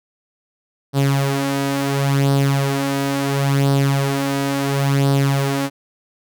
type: tone with flanger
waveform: sawtooth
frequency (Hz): 138.59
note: C#3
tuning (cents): 0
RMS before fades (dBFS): -18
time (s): 0.93-5.7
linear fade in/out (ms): 50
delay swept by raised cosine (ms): 0.21 to 4.11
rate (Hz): 0.72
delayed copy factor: +0.6
effects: none